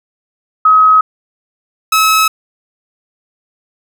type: tone pair in turn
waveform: sine / sawtooth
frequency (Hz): 1272 / 1290.5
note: D#6 / E6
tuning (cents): +38 / -37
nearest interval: unison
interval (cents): 25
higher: second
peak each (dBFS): -4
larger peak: neither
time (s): 0.65-1.01 / 1.92-2.28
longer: neither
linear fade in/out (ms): 5
effects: none